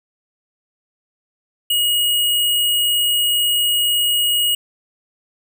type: tone with sample-and-hold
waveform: sine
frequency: 2894 Hz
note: F#7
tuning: 39 cents flat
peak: -14 dBFS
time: 1.7-4.55 s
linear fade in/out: 5 ms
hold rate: 11025 Hz
effects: none